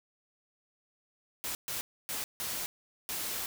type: noise bursts at uneven times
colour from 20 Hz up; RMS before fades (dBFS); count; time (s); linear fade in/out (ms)
white; -36; 5; 1.44-1.55 / 1.68-1.81 / 2.09-2.24 / 2.4-2.66 / 3.09-3.46; 0
effects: none